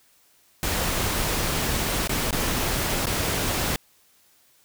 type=noise with dropouts; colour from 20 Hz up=pink; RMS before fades=-25 dBFS; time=0.63-3.76 s; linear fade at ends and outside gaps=0 ms; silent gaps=2.074-2.094 / 2.308-2.328 / 3.057-3.069 s; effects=white hiss -60 dBFS RMS until 4.64 s